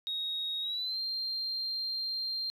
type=tone with pitch glide; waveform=sine; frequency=3766 to 4179 Hz; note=A#7 to C8; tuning=+17 to -3 cents; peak=-31 dBFS; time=0.07-2.5 s; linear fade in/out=0 ms; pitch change=+180 cents; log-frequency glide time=0.61-0.99 s; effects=tanh soft clip ceiling -27 dBFS + 12-bit

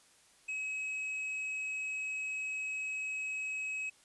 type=tone with tanh clipping; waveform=sine; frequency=2557 Hz; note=D#7; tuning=47 cents sharp; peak=-36 dBFS; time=0.48-3.9 s; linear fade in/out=10 ms; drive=5 dB; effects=white hiss -64 dBFS RMS until 4.04 s + resampled to 24000 Hz

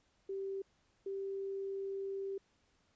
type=tone pair in turn; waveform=sine; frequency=389.4 / 391 Hz; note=G4 / G4; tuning=-12 / -4 cents; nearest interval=unison; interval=8 cents; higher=second; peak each=-37 / -37 dBFS; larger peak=neither; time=0.29-0.62 / 1.06-2.38 s; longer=second; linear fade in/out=5 ms; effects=pink hiss -74 dBFS RMS until 2.95 s + resampled to 16000 Hz

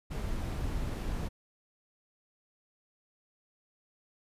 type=noise; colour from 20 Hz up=brown; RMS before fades=-34 dBFS; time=0.1-1.29 s; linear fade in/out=20 ms; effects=resampled to 32000 Hz

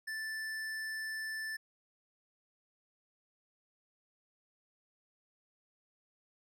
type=tone with tanh clipping; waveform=sine; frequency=1760 Hz; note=A6; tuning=in tune; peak=-39 dBFS; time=0.07-1.57 s; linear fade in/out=10 ms; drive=16 dB; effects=none

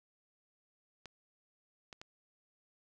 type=clicks; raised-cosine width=0.2 ms; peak=-30 dBFS; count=3; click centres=1.057 / 1.928 / 2.015 s; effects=none

